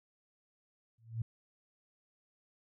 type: tone with exponential growth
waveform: sine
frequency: 113.9 Hz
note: A#2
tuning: 40 cents flat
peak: -29 dBFS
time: 0.98-1.22 s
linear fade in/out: 5 ms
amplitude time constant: 51 ms
effects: none